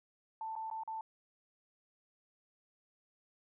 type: tone with dropouts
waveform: sine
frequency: 886 Hz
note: A5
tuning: 12 cents sharp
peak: -38 dBFS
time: 0.41-1.01 s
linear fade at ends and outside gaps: 2 ms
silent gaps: 0.554-0.562 / 0.701-0.712 / 0.835-0.876 s
effects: none